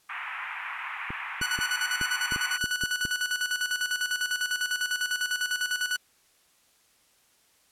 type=band-pass noise; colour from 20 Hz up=white; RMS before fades=-36 dBFS; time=0.09-2.58 s; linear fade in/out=10 ms; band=870 to 2500 Hz; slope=48 dB/octave
type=clicks; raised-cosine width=3 ms; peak=-23 dBFS; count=9; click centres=1.105 / 1.414 / 1.589 / 2.013 / 2.322 / 2.361 / 2.641 / 2.837 / 3.052 s
type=tone with tremolo; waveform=sawtooth; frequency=1480 Hz; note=F#6; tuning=in tune; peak=-21 dBFS; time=1.41-5.97 s; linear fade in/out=10 ms; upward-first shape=square; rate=10 Hz; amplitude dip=65%
effects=white hiss -64 dBFS RMS until 7.71 s + low-pass 12000 Hz 12 dB/octave